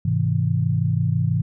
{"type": "chord", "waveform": "sine", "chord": "Ab augmented", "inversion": "none", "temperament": "just", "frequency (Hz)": [103.83, 129.78, 162.23], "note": ["Ab2", "C3", "E3"], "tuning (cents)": [0, -14, -27], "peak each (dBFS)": -22, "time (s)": [0.05, 1.42], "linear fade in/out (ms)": 5, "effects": []}